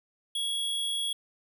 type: tone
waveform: square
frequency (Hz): 3335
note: G#7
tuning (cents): +7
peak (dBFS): -29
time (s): 0.35-1.13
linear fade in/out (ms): 5
effects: none